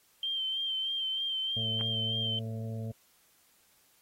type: tone with vibrato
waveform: sine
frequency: 3136 Hz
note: G7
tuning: in tune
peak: -30 dBFS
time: 0.23-2.39 s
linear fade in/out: 2 ms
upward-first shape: sine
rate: 3.2 Hz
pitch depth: 31 cents each way
type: harmonic tone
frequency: 112 Hz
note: A2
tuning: 31 cents sharp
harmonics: 1 / 2 / 4 / 5 / 6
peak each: -35 / -41 / -47 / -49 / -51 dBFS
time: 1.56-2.92 s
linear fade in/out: 10 ms
type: click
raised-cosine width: 0.5 ms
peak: -26 dBFS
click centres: 1.811 s
effects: white hiss -66 dBFS RMS until 4.01 s + AAC 48 kbps